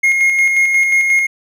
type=tone with tremolo; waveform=triangle; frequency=2147 Hz; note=C7; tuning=44 cents sharp; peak=-7 dBFS; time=0.03-1.27 s; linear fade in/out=10 ms; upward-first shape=square; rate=5.6 Hz; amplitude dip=35%; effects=none

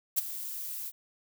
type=noise with ADSR envelope; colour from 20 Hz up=violet; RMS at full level=-23 dBFS; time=0.16-0.92 s; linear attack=25 ms; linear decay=14 ms; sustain=-15 dB; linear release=42 ms; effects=none

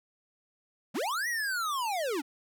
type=linear two-way sweep; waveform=square; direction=up then down; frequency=154.2 to 1963 to 257.4 Hz; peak=-30 dBFS; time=0.94-2.22 s; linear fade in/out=20 ms; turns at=1.28 s; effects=none

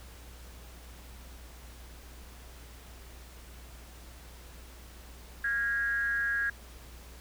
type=tone with frequency modulation; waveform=sine; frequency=1642 Hz; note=G#6; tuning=20 cents flat; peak=-27 dBFS; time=5.44-6.5 s; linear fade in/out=5 ms; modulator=240 Hz; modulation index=0.48; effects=added 60 Hz sine -48 dBFS peak until 7.2 s + pink hiss -53 dBFS RMS until 7.2 s

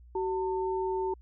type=tone pair together; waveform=sine; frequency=378.1 / 899.3 Hz; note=F#4 / A5; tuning=+38 / +38 cents; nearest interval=octave + minor third; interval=1500 cents; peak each=-29 / -33 dBFS; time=0.15-1.14 s; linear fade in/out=5 ms; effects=added 60 Hz sine -50 dBFS peak until 1.21 s

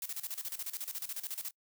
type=noise with tremolo; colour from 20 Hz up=blue; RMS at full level=-38 dBFS; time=0.02-1.51 s; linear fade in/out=2 ms; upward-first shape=square; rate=14 Hz; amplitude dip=80%; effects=noise-tail reverb RT60 0.1 s tail -26 dB re dry

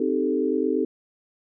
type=chord; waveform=sine; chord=A half-diminished seventh; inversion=first; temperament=equal; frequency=261.6 / 311.1 / 392 / 440 Hz; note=C4 / Eb4 / G4 / A4; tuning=0 / 0 / 0 / 0 cents; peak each=-26 dBFS; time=0-0.85 s; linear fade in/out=5 ms; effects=none

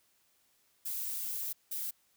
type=noise bursts at uneven times; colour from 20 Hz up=violet; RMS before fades=-37 dBFS; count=2; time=0.85-1.53 / 1.71-1.91 s; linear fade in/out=10 ms; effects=white hiss -71 dBFS RMS until 2.16 s

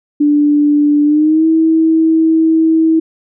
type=tone with pitch glide; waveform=sine; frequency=293.7 to 322.1 Hz; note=D4 to E4; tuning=0 to -40 cents; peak=-7 dBFS; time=0.2-3 s; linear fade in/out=10 ms; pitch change=+160 cents; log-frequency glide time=1.04-1.46 s; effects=none

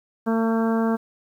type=harmonic tone; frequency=225.9 Hz; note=A3; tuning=46 cents sharp; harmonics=1 / 2 / 3 / 4 / 5 / 6 / 7; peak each=-20 / -26 / -30 / -32 / -34 / -36 / -37 dBFS; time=0.26-0.97 s; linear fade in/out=20 ms; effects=9-bit

